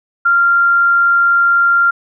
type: tone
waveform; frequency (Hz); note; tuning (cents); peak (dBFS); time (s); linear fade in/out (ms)
sine; 1388; F6; -11; -8; 0.25-1.91; 10
effects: none